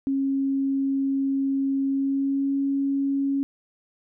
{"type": "tone with pitch glide", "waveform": "sine", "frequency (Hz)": [272.4, 276.2], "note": ["C#4", "C#4"], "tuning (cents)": [-30, -6], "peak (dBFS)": -21, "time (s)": [0.07, 3.43], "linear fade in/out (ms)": 0, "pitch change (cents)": 24, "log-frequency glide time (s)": [1.87, 2.55], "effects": []}